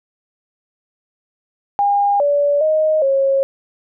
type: tone with pitch steps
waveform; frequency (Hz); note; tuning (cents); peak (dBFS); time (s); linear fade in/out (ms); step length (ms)
sine; 809 / 576 / 623 / 544; G#5 / D5 / D#5 / C#5; -46 / -34 / +2 / -33; -12; 1.79-3.43; 0; 410
effects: none